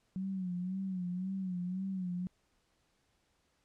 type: tone with vibrato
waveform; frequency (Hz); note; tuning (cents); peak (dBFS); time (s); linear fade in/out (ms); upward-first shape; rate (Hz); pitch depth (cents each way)
sine; 185; F#3; 0; -34; 0.16-2.27; 0; sine; 1.9; 75
effects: pink hiss -75 dBFS RMS until 3.64 s + low-pass 9000 Hz 12 dB/octave